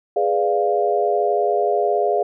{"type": "chord", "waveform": "sine", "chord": "G# diminished seventh", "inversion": "none", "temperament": "equal", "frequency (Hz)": [415.3, 493.9, 587.3, 698.5], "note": ["G#4", "B4", "D5", "F5"], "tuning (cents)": [0, 0, 0, 0], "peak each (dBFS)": [-20, -25, -23, -20], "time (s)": [0.16, 2.23], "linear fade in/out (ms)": 5, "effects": []}